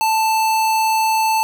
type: tone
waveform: square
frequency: 882 Hz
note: A5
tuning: 4 cents sharp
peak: -15 dBFS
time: 0.01-1.43 s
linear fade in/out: 0 ms
effects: none